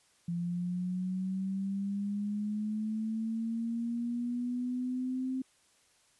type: linear sweep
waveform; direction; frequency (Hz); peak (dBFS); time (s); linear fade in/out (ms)
sine; up; 170.7 to 261.6; -31; 0.28-5.42; 5
effects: white hiss -67 dBFS RMS until 6.19 s + resampled to 24000 Hz